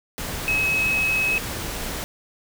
sine tone in noise, 2563 Hz, E7, 49 cents flat, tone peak -19 dBFS, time 0.48-1.38 s, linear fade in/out 0 ms, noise pink, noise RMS -30 dBFS, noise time 0.18-2.04 s, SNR +8 dB, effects none

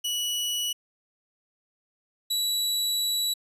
sawtooth tone pair in turn, 2940 / 3924 Hz, F#7 / B7, -12 / -12 cents, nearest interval perfect fourth, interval 500 cents, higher second, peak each -23 / -21 dBFS, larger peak second, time 0.04-0.73 / 2.3-3.34 s, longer second, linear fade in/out 10 ms, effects resampled to 32000 Hz

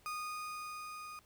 35% pulse tone with level ramp, 1234 Hz, D#6, 15 cents flat, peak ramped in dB -36 to -44 dBFS, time 0.06-1.19 s, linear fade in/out 0 ms, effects pink hiss -67 dBFS RMS until 1.25 s

